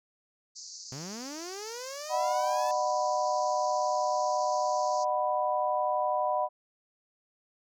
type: band-pass noise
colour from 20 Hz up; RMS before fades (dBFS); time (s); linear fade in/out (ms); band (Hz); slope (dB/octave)
white; -45; 0.55-5.05; 20; 4400 to 6900; 96
type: linear sweep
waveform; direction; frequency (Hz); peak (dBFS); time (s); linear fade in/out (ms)
sawtooth; up; 123.47 to 880; -35; 0.92-2.71; 0
type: chord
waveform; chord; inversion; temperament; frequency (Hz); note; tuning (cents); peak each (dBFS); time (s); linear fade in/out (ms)
sine; B major; first; equal with one note detuned; 608 / 740 / 987.8; D#5 / F#5 / B5; -40 / 0 / 0; -30; 2.09-6.49; 50
effects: none